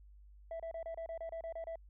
sine tone bursts, 659.3 Hz, E5, in tune, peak -37 dBFS, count 11, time 0.51-1.757 s, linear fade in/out 2 ms, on 87 ms, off 29 ms, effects tanh soft clip ceiling -38 dBFS + added 50 Hz sine -55 dBFS peak until 1.89 s

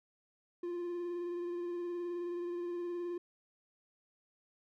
triangle tone with vibrato, 349.2 Hz, F4, in tune, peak -34 dBFS, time 0.63-3.18 s, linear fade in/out 5 ms, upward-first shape sine, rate 19 Hz, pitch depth 22 cents each way, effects none

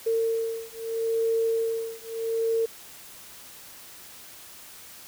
sine beating tone pair, 453.4 / 454.17 Hz, A#4 / A#4, -48 / -45 cents, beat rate 0.77 Hz, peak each -27 dBFS, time 0.06-2.66 s, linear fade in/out 10 ms, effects white hiss -46 dBFS RMS until 5.07 s

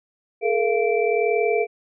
sine tone cluster, 423.1 / 463.9 / 686 / 2332 Hz, G#4 / A#4 / F5 / D7, +32 / -8 / -31 / -13 cents, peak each -21 / -22 / -25 / -28 dBFS, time 0.41-1.67 s, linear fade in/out 50 ms, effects none

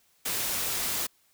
white noise, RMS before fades -30 dBFS, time 0.25-1.07 s, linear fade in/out 10 ms, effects white hiss -66 dBFS RMS until 1.33 s

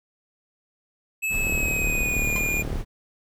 square tone with pitch glide, 2600 to 2426 Hz, E7 to D#7, -24 to -44 cents, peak -24 dBFS, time 1.22-2.63 s, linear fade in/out 20 ms, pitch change -120 cents, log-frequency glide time 1.38-2.35 s
brown noise, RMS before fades -29 dBFS, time 1.29-2.85 s, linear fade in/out 50 ms
click train, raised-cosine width 2 ms, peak -19 dBFS, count 49, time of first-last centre 1.47-2.757 s, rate 37.3 Hz
sawtooth tone with exponential decay, 1034 Hz, C6, 21 cents flat, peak -25 dBFS, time 2.36-2.44 s, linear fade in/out 0 ms, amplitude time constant 16 ms
effects none

